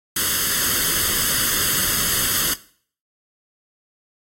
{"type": "noise with comb filter", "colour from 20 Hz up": "white", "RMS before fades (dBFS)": -20, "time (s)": [0.16, 2.54], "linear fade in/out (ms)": 5, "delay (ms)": 0.62, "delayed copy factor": 0.8, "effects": ["noise-tail reverb RT60 0.5 s tail -18 dB re dry", "AAC 48 kbps"]}